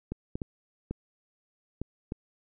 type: clicks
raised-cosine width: 3 ms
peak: -20 dBFS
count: 6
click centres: 0.12 / 0.355 / 0.418 / 0.91 / 1.816 / 2.121 s
effects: none